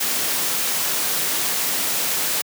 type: noise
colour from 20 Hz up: white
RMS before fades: -22 dBFS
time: 0-2.42 s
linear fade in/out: 10 ms
effects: high-pass 150 Hz 12 dB/octave